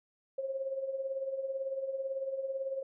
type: tone with tremolo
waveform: sine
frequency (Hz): 537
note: C5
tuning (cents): +45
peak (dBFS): -30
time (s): 0.38-2.83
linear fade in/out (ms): 5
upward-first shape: triangle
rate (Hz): 18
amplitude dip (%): 70
effects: none